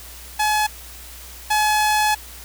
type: tone pair in turn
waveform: sawtooth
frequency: 850 / 850 Hz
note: G#5 / G#5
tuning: +40 / +40 cents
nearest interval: unison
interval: 0 cents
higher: neither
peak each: -13 / -12 dBFS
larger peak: second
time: 0.39-0.67 / 1.5-2.15 s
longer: second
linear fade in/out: 10 ms
effects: added 60 Hz sine -41 dBFS peak until 2.44 s + white hiss -40 dBFS RMS until 2.44 s